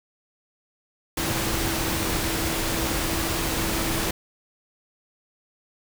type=tone in noise; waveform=sine; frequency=328.8 Hz; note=E4; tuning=4 cents flat; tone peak=-32 dBFS; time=1.17-4.11 s; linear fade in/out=5 ms; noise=pink; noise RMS=-26 dBFS; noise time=1.17-4.11 s; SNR=-9 dB; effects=none